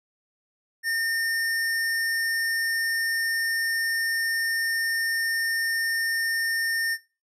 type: tone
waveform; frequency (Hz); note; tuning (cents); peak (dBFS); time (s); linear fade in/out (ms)
square; 1818; A#6; -44; -24; 0.83-6.98; 50
effects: noise-tail reverb RT60 0.3 s tail -18 dB re dry + resampled to 32000 Hz